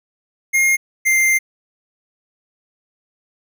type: tone pair in turn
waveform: square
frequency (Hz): 2133 / 2096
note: C7 / C7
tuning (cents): +33 / +2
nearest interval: unison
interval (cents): 31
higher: first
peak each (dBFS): -13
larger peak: neither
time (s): 0.53-0.77 / 1.05-1.39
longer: second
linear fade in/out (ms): 20
effects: none